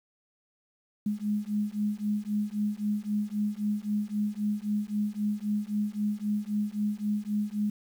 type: beating tone pair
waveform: sine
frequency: 206.9 / 210.7 Hz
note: G#3 / G#3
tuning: -6 / +25 cents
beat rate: 3.8 Hz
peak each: -30 dBFS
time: 1.06-7.7 s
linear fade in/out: 5 ms
effects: 9-bit